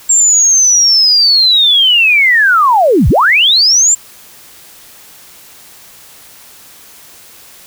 sine linear two-way sweep, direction down then up, 7459 to 42.7 to 7459 Hz, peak -5 dBFS, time 0.09-3.95 s, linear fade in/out 10 ms, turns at 3.09 s, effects white hiss -38 dBFS RMS until 7.66 s

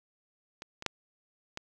clicks, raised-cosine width 0.2 ms, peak -24 / -24 / -11 / -20 dBFS, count 4, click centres 0.621 / 0.824 / 0.863 / 1.574 s, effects none

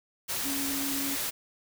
sine tone in noise, 276.7 Hz, C#4, 3 cents flat, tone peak -33 dBFS, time 0.44-1.16 s, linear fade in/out 20 ms, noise white, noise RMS -32 dBFS, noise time 0.28-1.31 s, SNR -4 dB, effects none

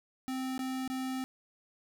square tone with dropouts, 260.5 Hz, C4, 7 cents flat, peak -34 dBFS, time 0.28-1.24 s, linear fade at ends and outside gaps 0 ms, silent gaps 0.579-0.592 / 0.877-0.9 s, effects none

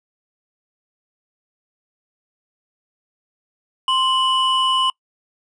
triangle tone pair together, 1046.5 / 2960 Hz, C6 / F#7, 0 / 0 cents, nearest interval octave + tritone, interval 1800 cents, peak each -16 / -17 dBFS, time 3.88-4.9 s, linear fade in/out 2 ms, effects noise-tail reverb RT60 0.1 s tail -26 dB re dry + resampled to 22050 Hz

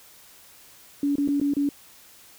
sine tone with dropouts, 284.8 Hz, C#4, 47 cents sharp, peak -20 dBFS, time 1.03-1.69 s, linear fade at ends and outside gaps 2 ms, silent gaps 1.156-1.182 / 1.277-1.286 / 1.4-1.413 / 1.537-1.567 s, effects white hiss -51 dBFS RMS until 2.38 s

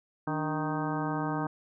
harmonic tone with a mistuned harmonic, 155.56 Hz, D#3, in tune, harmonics 1 / 2 / 3 / 4 / 5 / 6 / 7 / 8 / 10, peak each -34 / -33 / -41 / -41 / -38 / -38 / -41 / -40 / -42 dBFS, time 0.27-1.47 s, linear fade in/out 5 ms, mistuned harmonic 2, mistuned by -79 cents, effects none

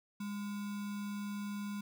sine tone with sample-and-hold, 204.1 Hz, G#3, 30 cents flat, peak -37 dBFS, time 0.2-1.81 s, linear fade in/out 5 ms, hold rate 1225 Hz, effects none

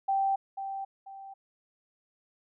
sine tone with echo, 781 Hz, G5, 7 cents flat, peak -24 dBFS, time 0.08-0.36 s, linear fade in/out 10 ms, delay 490 ms, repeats 2, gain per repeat -9 dB, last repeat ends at 1.34 s, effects none

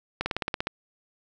slowing click train, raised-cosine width 0.3 ms, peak -11 dBFS, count 9, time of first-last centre 0.21-0.671 s, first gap 50 ms, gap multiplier 1.04, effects none

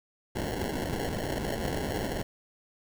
white noise with sample-and-hold, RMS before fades -32 dBFS, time 0.35-2.23 s, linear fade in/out 10 ms, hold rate 1225 Hz, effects none

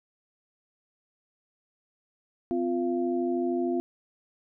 sine tone cluster, 256.4 / 349.6 / 686 Hz, C4 / F4 / F5, -35 / +2 / -31 cents, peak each -29 / -27 / -35 dBFS, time 2.51-3.8 s, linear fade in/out 0 ms, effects none

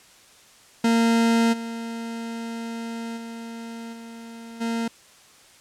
40% pulse tone with level steps, 230 Hz, A#3, 23 cents flat, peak -16 / -29 / -33 / -37 / -23 dBFS, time 0.84-4.88 s, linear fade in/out 5 ms, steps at 1.52 / 3.16 / 3.92 / 4.6 s, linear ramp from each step 20 ms, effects white hiss -52 dBFS RMS until 5.6 s + low-pass 9000 Hz 12 dB/octave

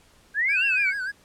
sine linear two-way sweep, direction up then down, 1568 to 2794 to 2142 Hz, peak -20 dBFS, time 0.34-0.94 s, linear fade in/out 50 ms, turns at 0.63 s
triangle tone with vibrato, 1568 Hz, G6, in tune, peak -25 dBFS, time 0.48-1.12 s, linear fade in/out 20 ms, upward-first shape sine, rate 6.8 Hz, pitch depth 100 cents each way
effects pink hiss -57 dBFS RMS until 1.24 s + low-pass 11000 Hz 12 dB/octave

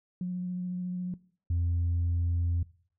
sine tone with vibrato, 180.3 Hz, F#3, 45 cents flat, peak -29 dBFS, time 0.21-1.14 s, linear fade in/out 2 ms, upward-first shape sine, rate 14 Hz, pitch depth 10 cents each way
sine tone, 85.8 Hz, F2, 30 cents flat, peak -23 dBFS, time 1.5-2.63 s, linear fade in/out 5 ms
effects noise-tail reverb RT60 0.5 s tail -21 dB re dry + tanh soft clip ceiling -23 dBFS

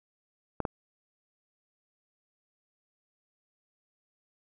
clicks, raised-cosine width 1 ms, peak -16 dBFS, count 2, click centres 0.603 / 0.652 s, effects none

